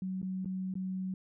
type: tone with dropouts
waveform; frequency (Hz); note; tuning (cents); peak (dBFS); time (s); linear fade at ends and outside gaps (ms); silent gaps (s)
sine; 187.4; F#3; +22; -33; 0.02-1.14; 2; 0.217-0.228 / 0.447-0.457 / 0.74-0.754
effects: none